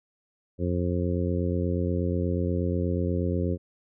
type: harmonic tone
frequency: 88.3 Hz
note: F2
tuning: 20 cents sharp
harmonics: 1 / 2 / 3 / 4 / 5 / 6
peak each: -27 / -30 / -32 / -33 / -34 / -35 dBFS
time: 0.58-3.58 s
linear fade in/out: 50 ms
effects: none